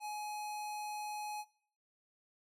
square tone, 841 Hz, G#5, 22 cents sharp, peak -40 dBFS, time 0-1.45 s, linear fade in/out 50 ms, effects noise-tail reverb RT60 0.5 s tail -19 dB re dry + resampled to 32000 Hz

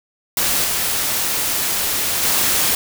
white noise with level steps, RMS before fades -18 / -20 / -17 dBFS, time 0.37-2.75 s, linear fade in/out 2 ms, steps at 0.64 / 2.23 s, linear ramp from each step 2 ms, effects none

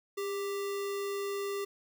sine tone with sample-and-hold, 400.9 Hz, G4, 39 cents sharp, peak -32 dBFS, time 0.17-1.65 s, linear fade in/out 10 ms, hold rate 1575 Hz, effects none

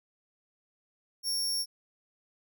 sawtooth tone, 5500 Hz, F8, 27 cents flat, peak -26 dBFS, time 1.23-1.66 s, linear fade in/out 50 ms, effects none

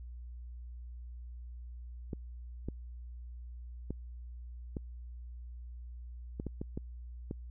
clicks, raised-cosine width 3 ms, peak -24 dBFS, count 9, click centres 2.132 / 2.686 / 3.906 / 4.768 / 6.399 / 6.467 / 6.615 / 6.775 / 7.311 s, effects added 60 Hz sine -43 dBFS peak until 7.5 s

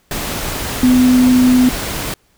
sine tone in noise, 251.9 Hz, B3, 34 cents sharp, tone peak -7 dBFS, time 0.83-1.69 s, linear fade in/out 2 ms, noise pink, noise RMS -22 dBFS, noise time 0.11-2.14 s, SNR +12 dB, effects pink hiss -57 dBFS RMS until 2.37 s

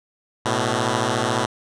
5% pulse beating tone pair, 110 / 124 Hz, A2 / B2, 0 / +7 cents, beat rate 14 Hz, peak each -11 dBFS, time 0.45-1.46 s, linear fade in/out 10 ms, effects resampled to 22050 Hz

